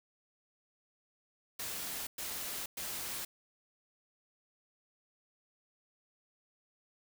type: noise bursts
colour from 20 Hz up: white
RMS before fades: -40 dBFS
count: 3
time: 1.59-3.25 s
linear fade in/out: 5 ms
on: 480 ms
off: 110 ms
effects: none